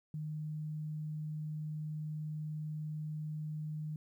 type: tone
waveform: sine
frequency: 153.4 Hz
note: D#3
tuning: 24 cents flat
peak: -37 dBFS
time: 0.14-3.96 s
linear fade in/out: 2 ms
effects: 12-bit